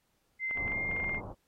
sine tone with pitch glide, 2075 to 2112 Hz, C7 to C7, -15 to +16 cents, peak -31 dBFS, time 0.39-1.21 s, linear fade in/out 50 ms, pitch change +31 cents, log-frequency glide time 0.66-0.77 s
clicks, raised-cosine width 0.5 ms, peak -29 dBFS, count 10, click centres 0.511 / 0.574 / 0.679 / 0.72 / 0.914 / 0.965 / 1.001 / 1.043 / 1.094 / 1.146 s
pink low-pass noise, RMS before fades -41 dBFS, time 0.54-1.35 s, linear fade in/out 50 ms, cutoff 1100 Hz, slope 48 dB/octave
effects pink hiss -75 dBFS RMS until 1.47 s + AAC 48 kbps

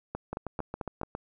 two click trains, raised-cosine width 1 ms, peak -20 / -19 dBFS, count 7 / 5, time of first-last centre 0.33-1.151 / 0.15-1.033 s, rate 7.31 / 4.53 Hz, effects none

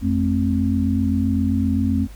sine tone cluster, 87.3 / 217.7 / 265.4 Hz, F2 / A3 / C4, 0 / -18 / +25 cents, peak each -21 dBFS, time 0.01-2.08 s, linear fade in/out 50 ms, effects added 50 Hz sine -36 dBFS peak until 2.15 s + pink hiss -49 dBFS RMS until 2.15 s

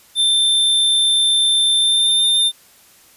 square tone with pitch glide, 3566 to 3603 Hz, A7 to A7, +22 to +40 cents, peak -13 dBFS, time 0.15-2.52 s, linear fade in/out 50 ms, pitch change +18 cents, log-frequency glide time 1.77-2.19 s, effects white hiss -49 dBFS RMS until 3.16 s + resampled to 32000 Hz

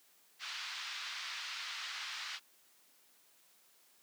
white band-pass noise, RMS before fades -43 dBFS, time 0.39-2.4 s, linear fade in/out 50 ms, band 1100 to 4700 Hz, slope 24 dB/octave, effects white hiss -67 dBFS RMS until 4.02 s + high-pass 200 Hz 12 dB/octave

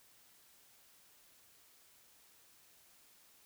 silence, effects white hiss -65 dBFS RMS until 3.45 s

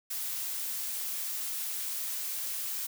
blue noise, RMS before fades -35 dBFS, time 0.1-2.87 s, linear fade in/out 10 ms, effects none

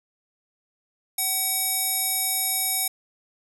square tone with band-pass filter, 758 Hz, F#5, 42 cents sharp, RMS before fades -25 dBFS, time 1.18-2.88 s, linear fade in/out 5 ms, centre 11000 Hz, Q 1.9, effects none

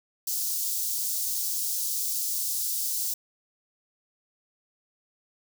white high-pass noise, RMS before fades -29 dBFS, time 0.27-3.14 s, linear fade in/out 5 ms, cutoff 4800 Hz, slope 24 dB/octave, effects none

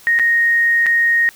sine tone with dropouts, 1864.7 Hz, A#6, in tune, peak -11 dBFS, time 0.07-1.29 s, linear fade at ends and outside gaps 0 ms, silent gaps 0.189-0.196 / 0.861-0.866 s, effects white hiss -44 dBFS RMS until 1.35 s

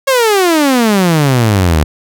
sawtooth exponential sweep, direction down, 554.4 to 72.1 Hz, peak -4 dBFS, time 0.07-1.84 s, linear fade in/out 10 ms, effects none

